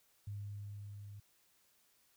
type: tone with level ramp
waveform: sine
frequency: 102.1 Hz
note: G#2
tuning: 29 cents flat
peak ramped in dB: -40 to -48 dBFS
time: 0.27-1.2 s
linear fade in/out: 5 ms
effects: white hiss -72 dBFS RMS until 2.16 s